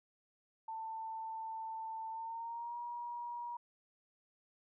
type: tone with pitch glide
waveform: sine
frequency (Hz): 891 to 955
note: A5 to A#5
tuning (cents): +22 to +42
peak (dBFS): -40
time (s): 0.68-3.57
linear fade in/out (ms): 5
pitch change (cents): +120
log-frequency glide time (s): 2.1-2.78
effects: none